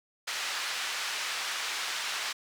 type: band-pass noise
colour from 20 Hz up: pink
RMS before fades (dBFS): -34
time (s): 0.27-2.33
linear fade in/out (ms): 10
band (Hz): 1400 to 6000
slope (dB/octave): 12
effects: none